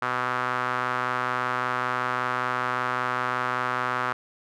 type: tone with band-pass filter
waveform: sawtooth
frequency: 125.2 Hz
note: B2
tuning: 24 cents sharp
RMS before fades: -27 dBFS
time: 0.02-4.13 s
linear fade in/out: 5 ms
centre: 1300 Hz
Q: 2.9
effects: none

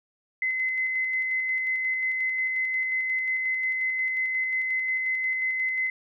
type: tone with tremolo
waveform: sine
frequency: 2045 Hz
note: C7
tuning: 40 cents flat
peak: -23 dBFS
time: 0.42-5.9 s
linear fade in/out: 2 ms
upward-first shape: square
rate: 5.6 Hz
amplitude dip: 25%
effects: none

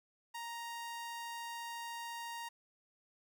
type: tone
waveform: sawtooth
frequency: 934 Hz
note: A#5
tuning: 3 cents sharp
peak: -38 dBFS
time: 0.34-2.49 s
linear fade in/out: 10 ms
effects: none

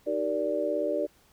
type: chord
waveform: sine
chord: Eb major seventh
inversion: none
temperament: just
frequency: 311.1 / 388.9 / 466.7 / 583.4 Hz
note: Eb4 / G4 / Bb4 / D5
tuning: 0 / -14 / +2 / -12 cents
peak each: -33 / -33 / -33 / -28 dBFS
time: 0.06-1.07 s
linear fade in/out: 20 ms
effects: pink hiss -62 dBFS RMS until 1.32 s

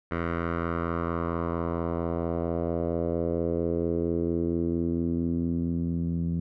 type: tone with low-pass filter sweep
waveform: 10% pulse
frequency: 84.4 Hz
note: E2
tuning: 41 cents sharp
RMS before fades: -28 dBFS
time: 0.11-6.4 s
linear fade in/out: 5 ms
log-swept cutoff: 1700 to 180 Hz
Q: 2.4
effects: none

